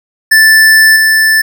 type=tone with level steps; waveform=square; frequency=1760 Hz; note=A6; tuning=in tune; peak=-3 / -6 dBFS; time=0.31-1.42 s; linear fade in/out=10 ms; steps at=0.96 s; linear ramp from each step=2 ms; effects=none